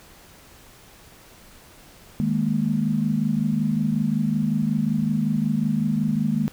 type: chord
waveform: sine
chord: D# suspended fourth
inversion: none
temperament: equal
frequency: 155.56 / 207.7 / 233.1 Hz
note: D#3 / G#3 / A#3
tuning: 0 / 0 / 0 cents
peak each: -25 / -23 / -24 dBFS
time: 2.2-6.48 s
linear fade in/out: 0 ms
effects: pink hiss -49 dBFS RMS until 6.52 s